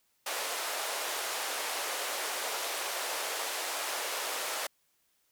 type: band-pass noise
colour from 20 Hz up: pink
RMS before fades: -35 dBFS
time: 0.26-4.67 s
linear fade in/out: 5 ms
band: 490 to 14000 Hz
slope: 24 dB/octave
effects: white hiss -73 dBFS RMS until 5.31 s